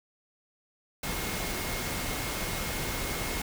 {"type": "tone in noise", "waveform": "sine", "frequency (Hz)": 2154, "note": "C7", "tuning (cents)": 50, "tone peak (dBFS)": -42, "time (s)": [1.03, 3.42], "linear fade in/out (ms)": 5, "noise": "pink", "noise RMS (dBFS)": -33, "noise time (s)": [1.03, 3.42], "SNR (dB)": -12, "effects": []}